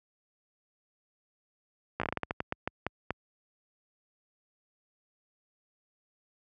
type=slowing click train; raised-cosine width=0.5 ms; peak=-15 dBFS; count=14; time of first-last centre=2-3.106 s; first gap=15 ms; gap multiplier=1.26; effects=high-pass 60 Hz 12 dB/octave